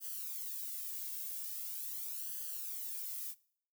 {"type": "noise with flanger", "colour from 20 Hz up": "violet", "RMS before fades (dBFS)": -42, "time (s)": [0, 3.35], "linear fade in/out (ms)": 50, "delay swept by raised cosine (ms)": [0.64, 1.84], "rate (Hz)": 0.42, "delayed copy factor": 0.85, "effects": ["noise-tail reverb RT60 0.6 s tail -22 dB re dry"]}